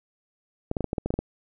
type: clicks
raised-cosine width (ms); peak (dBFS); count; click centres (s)
2; -13; 10; 0.714 / 0.768 / 0.807 / 0.843 / 0.931 / 0.982 / 1.06 / 1.105 / 1.14 / 1.19
effects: none